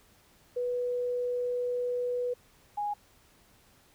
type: tone pair in turn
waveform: sine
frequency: 491.4 / 826.4 Hz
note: B4 / G#5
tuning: -9 / -9 cents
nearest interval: major sixth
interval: 900 cents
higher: second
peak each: -28 / -29 dBFS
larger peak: first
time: 0.56-2.34 / 2.77-2.94 s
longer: first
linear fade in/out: 10 ms
effects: pink hiss -62 dBFS RMS until 3.94 s